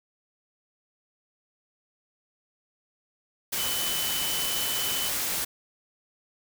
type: tone in noise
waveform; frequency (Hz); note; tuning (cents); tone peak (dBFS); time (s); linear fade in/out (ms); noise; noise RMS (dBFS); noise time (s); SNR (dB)
sine; 3017; F#7; +33; -32; 3.58-5.09; 10; white; -29; 3.52-5.45; -6
effects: none